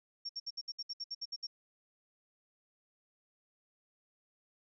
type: tone bursts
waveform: sine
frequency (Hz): 5510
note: F8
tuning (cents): -24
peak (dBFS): -37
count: 12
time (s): 0.25-1.47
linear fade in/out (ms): 10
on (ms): 43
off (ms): 64
effects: none